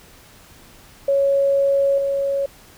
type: tone with level steps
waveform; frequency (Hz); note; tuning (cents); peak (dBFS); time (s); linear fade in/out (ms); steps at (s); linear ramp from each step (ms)
sine; 554.4; C#5; 0; -14 / -18; 1.08-2.46; 5; 1.98; 2
effects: pink hiss -47 dBFS RMS until 2.77 s